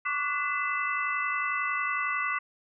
sine tone cluster, 1112 / 1163 / 1469 / 2015 / 2640 Hz, C#6 / D6 / F#6 / B6 / E7, +5 / -17 / -13 / +34 / +2 cents, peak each -36 / -32 / -34 / -31 / -36 dBFS, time 0.05-2.39 s, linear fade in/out 10 ms, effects none

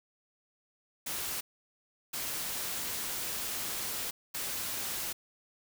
white noise bursts at uneven times, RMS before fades -36 dBFS, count 3, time 1.06-1.41 / 2.13-4.11 / 4.34-5.13 s, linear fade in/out 10 ms, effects none

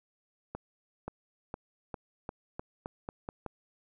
accelerating click train, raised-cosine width 1 ms, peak -23 dBFS, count 10, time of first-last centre 0.55-3.463 s, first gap 530 ms, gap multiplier 0.87, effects none

